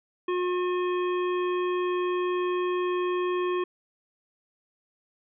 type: harmonic tone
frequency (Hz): 359.8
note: F#4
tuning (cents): -48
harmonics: 1 / 3 / 5 / 7 / 9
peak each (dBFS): -25 / -32 / -41 / -41 / -45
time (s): 0.28-3.64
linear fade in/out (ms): 5
effects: none